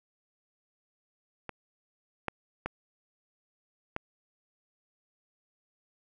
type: clicks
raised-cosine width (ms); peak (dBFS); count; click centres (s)
0.5; -22 / -15 / -17 / -17; 4; 1.493 / 2.283 / 2.66 / 3.964
effects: none